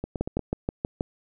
two click trains, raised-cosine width 2 ms, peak -12 / -17 dBFS, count 6 / 4, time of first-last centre 0.21-1.009 / 0.04-0.393 s, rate 6.26 / 8.5 Hz, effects none

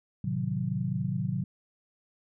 sine chord, A diminished seventh, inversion none, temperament equal, 110 / 130.81 / 155.56 / 185 Hz, A2 / C3 / Eb3 / Gb3, 0 / 0 / 0 / 0 cents, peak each -35 / -32 / -34 / -32 dBFS, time 0.24-1.44 s, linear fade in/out 5 ms, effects none

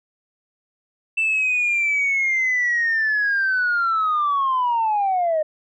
sine linear sweep, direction down, 2665 to 606 Hz, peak -16 dBFS, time 1.17-5.43 s, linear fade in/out 10 ms, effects tanh soft clip ceiling -14 dBFS

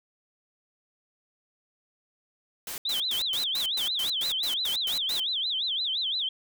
white noise bursts, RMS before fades -36 dBFS, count 12, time 2.67-5.2 s, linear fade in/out 2 ms, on 110 ms, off 110 ms
sine tone with vibrato, 3520 Hz, A7, in tune, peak -26 dBFS, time 2.85-6.29 s, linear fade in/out 5 ms, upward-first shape sine, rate 5.8 Hz, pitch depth 250 cents each way
effects none

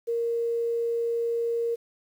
sine tone, 466.2 Hz, A#4, in tune, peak -24 dBFS, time 0.07-1.76 s, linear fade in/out 20 ms, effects 9-bit

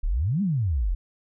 sine exponential two-way sweep, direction up then down, 30.87 to 212.3 to 37.97 Hz, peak -21 dBFS, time 0.03-0.95 s, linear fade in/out 10 ms, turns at 0.42 s, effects none

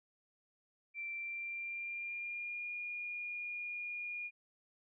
sine tone with pitch glide, 2349 to 2429 Hz, D7 to D#7, 0 to -42 cents, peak -39 dBFS, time 0.94-4.31 s, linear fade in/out 50 ms, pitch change +58 cents, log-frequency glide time 1.13-2.71 s, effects none

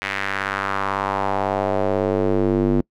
square tone with band-pass filter sweep, 49.05 Hz, G1, 2 cents sharp, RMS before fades -21 dBFS, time 0.02-2.81 s, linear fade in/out 0 ms, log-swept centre 2100 to 290 Hz, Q 2.2, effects noise-tail reverb RT60 0.1 s tail -26 dB re dry

